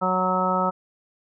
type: harmonic tone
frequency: 184.8 Hz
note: F#3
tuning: 2 cents flat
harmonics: 1 / 2 / 3 / 4 / 5 / 6 / 7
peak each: -27 / -33 / -27 / -29 / -26 / -35 / -24 dBFS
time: 0.01-0.71 s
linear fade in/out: 20 ms
effects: none

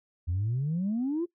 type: exponential sweep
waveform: sine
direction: up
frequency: 82.1 to 358.8 Hz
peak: -25 dBFS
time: 0.27-1.26 s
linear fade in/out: 20 ms
effects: noise-tail reverb RT60 0.1 s tail -20 dB re dry + tanh soft clip ceiling -23 dBFS

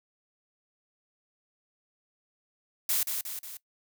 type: noise with echo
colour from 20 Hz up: blue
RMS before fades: -27 dBFS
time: 2.89-3.03 s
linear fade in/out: 2 ms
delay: 180 ms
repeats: 3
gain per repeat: -5 dB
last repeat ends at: 3.57 s
effects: noise-tail reverb RT60 0.1 s tail -20 dB re dry

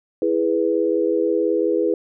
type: chord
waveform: sine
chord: E major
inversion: none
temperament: equal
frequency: 329.6 / 415.3 / 493.9 Hz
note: E4 / G#4 / B4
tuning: 0 / 0 / 0 cents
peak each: -21 dBFS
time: 0.22-1.94 s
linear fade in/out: 2 ms
effects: none

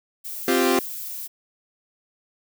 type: noise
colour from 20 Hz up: violet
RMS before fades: -33 dBFS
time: 0.24-1.28 s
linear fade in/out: 20 ms
type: chord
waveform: sawtooth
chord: C suspended fourth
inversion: none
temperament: equal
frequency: 261.6 / 349.2 / 392 Hz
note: C4 / F4 / G4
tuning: 0 / 0 / 0 cents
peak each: -18 dBFS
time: 0.48-0.79 s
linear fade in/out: 2 ms
effects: none

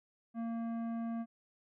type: tone with tanh clipping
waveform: sine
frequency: 230 Hz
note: A#3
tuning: 23 cents flat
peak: -37 dBFS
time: 0.34-1.26 s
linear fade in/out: 50 ms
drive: 12 dB
effects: none

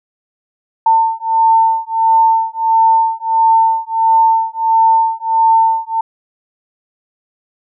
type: beating tone pair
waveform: sine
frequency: 898 / 899.5 Hz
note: A5 / A5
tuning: +35 / +38 cents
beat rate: 1.5 Hz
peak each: -12 dBFS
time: 0.86-6.01 s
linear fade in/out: 5 ms
effects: none

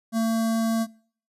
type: tone with notch filter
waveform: square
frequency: 225.6 Hz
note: A3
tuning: 44 cents sharp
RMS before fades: -23 dBFS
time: 0.12-0.87 s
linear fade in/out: 50 ms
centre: 2500 Hz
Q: 0.84
effects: noise-tail reverb RT60 0.5 s tail -22 dB re dry + resampled to 32000 Hz

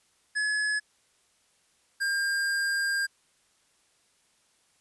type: tone pair in turn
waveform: square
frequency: 1700 / 1604.6 Hz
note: G#6 / G6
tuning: +40 / +40 cents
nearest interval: minor second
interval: 100 cents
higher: first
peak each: -26 / -26 dBFS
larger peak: neither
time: 0.35-0.8 / 2-3.07 s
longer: second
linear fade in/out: 20 ms
effects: white hiss -67 dBFS RMS until 4.8 s + resampled to 24000 Hz

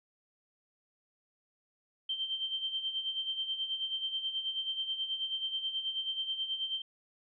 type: tone with tremolo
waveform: sine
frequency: 3131 Hz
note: G7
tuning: 3 cents flat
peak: -30 dBFS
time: 2.09-6.82 s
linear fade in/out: 5 ms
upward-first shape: sine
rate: 9.3 Hz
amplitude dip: 65%
effects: none

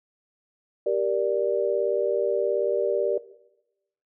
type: chord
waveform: sine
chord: G minor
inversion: none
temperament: just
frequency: 392 / 470.4 / 588 Hz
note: G4 / Bb4 / D5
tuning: 0 / +16 / +2 cents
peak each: -26 / -25 / -25 dBFS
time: 0.86-3.18 s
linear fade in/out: 5 ms
effects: noise-tail reverb RT60 0.9 s tail -17 dB re dry

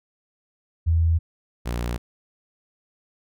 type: tone pair in turn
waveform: sine / sawtooth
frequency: 82.41 / 59.52 Hz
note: E2 / A#1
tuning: 0 / +37 cents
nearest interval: tritone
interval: 563 cents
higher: first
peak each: -16 / -21 dBFS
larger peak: first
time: 0.86-1.19 / 1.65-1.98 s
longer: neither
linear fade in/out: 20 ms
effects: none

